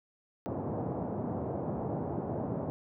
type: band-pass noise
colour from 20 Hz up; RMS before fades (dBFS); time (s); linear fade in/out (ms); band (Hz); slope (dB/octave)
pink; -35; 0.46-2.7; 0; 100 to 800; 24
effects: none